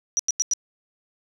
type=tone bursts; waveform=sine; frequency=5840 Hz; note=F#8; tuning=24 cents flat; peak=-18 dBFS; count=4; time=0.17-0.535 s; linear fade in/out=0 ms; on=23 ms; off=91 ms; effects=none